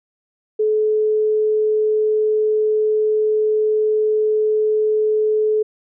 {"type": "tone", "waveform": "sine", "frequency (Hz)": 429.7, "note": "A4", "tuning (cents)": -41, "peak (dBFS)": -14, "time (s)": [0.59, 5.63], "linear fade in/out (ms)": 10, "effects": []}